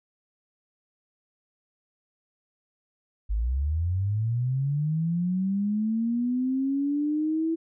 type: linear sweep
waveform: sine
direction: up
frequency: 49 to 329.6 Hz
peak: -23 dBFS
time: 3.29-7.56 s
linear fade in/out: 20 ms
effects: none